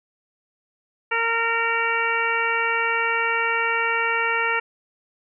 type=harmonic tone; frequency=460 Hz; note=A#4; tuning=23 cents flat; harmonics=1 / 2 / 3 / 4 / 5 / 6; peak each=-29 / -27 / -25 / -26 / -26 / -29 dBFS; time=1.11-4.6 s; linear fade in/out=10 ms; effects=none